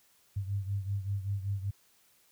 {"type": "beating tone pair", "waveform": "sine", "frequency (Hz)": [98.1, 103.3], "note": ["G2", "G#2"], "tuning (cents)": [2, -9], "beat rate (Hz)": 5.2, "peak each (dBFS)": [-32, -37], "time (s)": [0.36, 1.71], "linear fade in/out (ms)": 10, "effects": ["white hiss -66 dBFS RMS until 2.31 s"]}